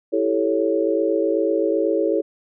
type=chord; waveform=sine; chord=A dominant seventh; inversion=second; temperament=equal; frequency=329.6 / 392 / 440 / 554.4 Hz; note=E4 / G4 / A4 / C#5; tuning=0 / 0 / 0 / 0 cents; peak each=-22 / -24 / -22 / -23 dBFS; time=0.12-2.22 s; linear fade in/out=20 ms; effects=none